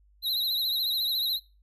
square tone with vibrato, 3951 Hz, B7, in tune, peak -26 dBFS, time 0.22-1.4 s, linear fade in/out 50 ms, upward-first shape triangle, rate 14 Hz, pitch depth 100 cents each way, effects noise-tail reverb RT60 0.3 s tail -21 dB re dry + added 50 Hz sine -58 dBFS peak until 1.62 s

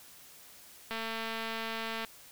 click train, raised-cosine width 0.3 ms, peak -21 dBFS, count 257, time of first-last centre 0.91-2.048 s, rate 225 Hz, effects white hiss -54 dBFS RMS until 2.31 s

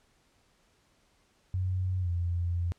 sine tone with pitch glide, 92.5 to 86.81 Hz, F#2 to F2, 0 to -10 cents, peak -27 dBFS, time 1.54-2.72 s, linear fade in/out 0 ms, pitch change -110 cents, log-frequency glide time 2-2.09 s, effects pink hiss -68 dBFS RMS until 2.78 s + low-pass 9000 Hz 12 dB/octave

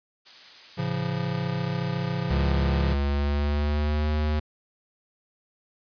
blue noise, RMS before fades -40 dBFS, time 0.25-2.93 s, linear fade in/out 20 ms
square chord, A augmented, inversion none, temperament just, 110 / 137.5 / 171.88 Hz, A2 / C#3 / E#3, 0 / -14 / -27 cents, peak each -34 / -30 / -30 dBFS, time 0.77-2.95 s, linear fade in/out 20 ms
square tone with pitch glide, 69.6 to 75.9 Hz, C#2 to D#2, +8 to -42 cents, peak -23 dBFS, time 2.3-4.4 s, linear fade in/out 10 ms, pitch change +150 cents, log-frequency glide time 2.82-4.1 s
effects resampled to 11025 Hz

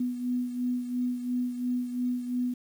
sine beating tone pair, 246.9 / 249.8 Hz, B3 / B3, 0 / +20 cents, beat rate 2.9 Hz, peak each -28 / -35 dBFS, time 0-2.54 s, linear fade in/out 5 ms, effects 9-bit

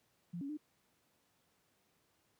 sine tone with pitch steps, 172.8 / 278.7 / 301.6 Hz, F3 / C#4 / D4, -18 / +9 / +46 cents, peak -39 dBFS, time 0.33-0.573 s, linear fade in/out 10 ms, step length 81 ms, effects pink hiss -75 dBFS RMS until 2.39 s + high-pass 100 Hz 12 dB/octave

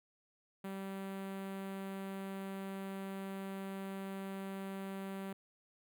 sawtooth tone with notch filter, 193.9 Hz, G3, 19 cents flat, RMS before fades -43 dBFS, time 0.64-5.33 s, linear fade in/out 5 ms, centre 5500 Hz, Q 0.71, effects none

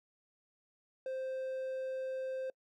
triangle tone, 523.3 Hz, C5, in tune, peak -34 dBFS, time 1.06-2.5 s, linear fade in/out 2 ms, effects noise-tail reverb RT60 0.1 s tail -26 dB re dry

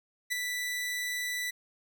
sawtooth tone with ADSR envelope, 1975.5 Hz, B6, in tune, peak -23 dBFS, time 0.3-1.51 s, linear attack 24 ms, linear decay 10 ms, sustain -5 dB, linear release 12 ms, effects none

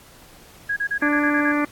sine tone bursts, 1652 Hz, G#6, 10 cents flat, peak -20 dBFS, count 8, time 0.69-1.522 s, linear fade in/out 10 ms, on 76 ms, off 32 ms
harmonic tone, 293.7 Hz, D4, in tune, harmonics 1 / 2 / 3 / 4 / 5 / 6 / 7 / 8, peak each -20 / -28 / -32 / -27 / -31 / -32 / -30 / -33 dBFS, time 1.02-1.65 s, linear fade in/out 5 ms
effects pink hiss -48 dBFS RMS until 1.71 s + AAC 64 kbps

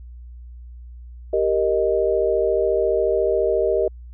sine chord, Eb major, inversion first, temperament equal, 392 / 466.2 / 622.3 Hz, G4 / Bb4 / Eb5, 0 / 0 / 0 cents, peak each -21 dBFS, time 1.33-3.88 s, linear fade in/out 5 ms, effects added 60 Hz sine -36 dBFS peak until 4.13 s

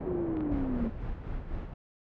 white low-pass noise, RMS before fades -37 dBFS, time 0-0.88 s, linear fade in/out 10 ms, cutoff 390 Hz, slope 12 dB/octave
sine linear sweep, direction down, 370 to 220 Hz, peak -30 dBFS, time 0.06-0.9 s, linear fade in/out 10 ms
clicks, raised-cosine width 0.3 ms, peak -28 dBFS, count 2, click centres 0.37 / 0.407 s
brown noise with tremolo, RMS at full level -34 dBFS, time 0.51-1.74 s, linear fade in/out 5 ms, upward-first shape sine, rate 4 Hz, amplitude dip 50%
effects low-pass 2000 Hz 12 dB/octave

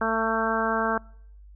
harmonic tone, 223.7 Hz, A3, 29 cents sharp, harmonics 1 / 2 / 3 / 4 / 5 / 6 / 7, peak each -30 / -30 / -30 / -30 / -30 / -30 / -30 dBFS, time 0.01-0.98 s, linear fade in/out 5 ms, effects noise-tail reverb RT60 0.7 s tail -26 dB re dry + added 50 Hz sine -45 dBFS peak until 1.55 s

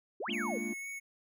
sine exponential two-way sweep, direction up then down, 329.6 to 3349 to 420.9 Hz, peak -35 dBFS, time 0.2-0.58 s, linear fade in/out 5 ms, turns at 0.31 s
triangle chord, Bb dominant seventh, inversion third, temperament just, 209.8 / 233.1 / 291.4 / 349.6 Hz, Ab3 / Bb3 / D4 / F4, +18 / 0 / -13 / +2 cents, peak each -38 / -37 / -42 / -39 dBFS, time 0.28-0.74 s, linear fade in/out 10 ms
square tone with vibrato, 2210 Hz, C#7, 6 cents flat, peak -40 dBFS, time 0.32-1 s, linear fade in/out 20 ms, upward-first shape sine, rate 3.9 Hz, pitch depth 13 cents each way
effects none

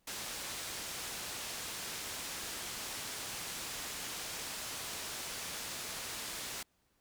white low-pass noise, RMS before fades -42 dBFS, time 0.07-6.63 s, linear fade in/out 5 ms, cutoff 8600 Hz, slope 12 dB/octave, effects pink hiss -75 dBFS RMS until 7 s

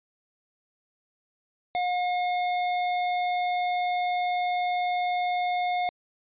square tone, 718 Hz, F5, 48 cents sharp, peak -25 dBFS, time 1.75-5.89 s, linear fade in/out 0 ms, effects resampled to 8000 Hz

